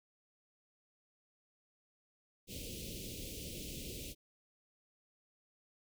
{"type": "band-stop noise", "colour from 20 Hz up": "pink", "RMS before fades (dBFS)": -45, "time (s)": [2.47, 4.15], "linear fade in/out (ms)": 50, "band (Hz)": [540, 2500], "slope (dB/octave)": 48, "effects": []}